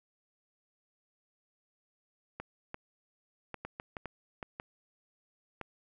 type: clicks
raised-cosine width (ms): 0.5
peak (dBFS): -24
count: 10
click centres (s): 2.4 / 2.744 / 3.543 / 3.65 / 3.799 / 3.968 / 4.057 / 4.428 / 4.599 / 5.613
effects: none